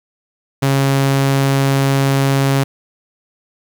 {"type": "tone", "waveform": "sawtooth", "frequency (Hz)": 136.9, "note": "C#3", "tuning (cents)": -21, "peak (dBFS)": -8, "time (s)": [0.62, 2.64], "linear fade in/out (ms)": 10, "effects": ["8-bit"]}